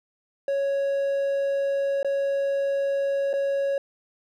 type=tone with dropouts; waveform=triangle; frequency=554.4 Hz; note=C#5; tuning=in tune; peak=-20 dBFS; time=0.48-3.78 s; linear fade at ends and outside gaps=2 ms; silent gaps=2.03-2.046 / 3.331-3.337 s; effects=none